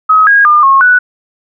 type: tone with pitch steps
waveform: sine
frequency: 1272 / 1637 / 1205 / 1086 / 1480 Hz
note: D#6 / G#6 / D6 / C#6 / F#6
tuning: +38 / -25 / +44 / -36 / 0 cents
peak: -3 dBFS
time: 0.09-0.99 s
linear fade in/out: 10 ms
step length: 180 ms
effects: none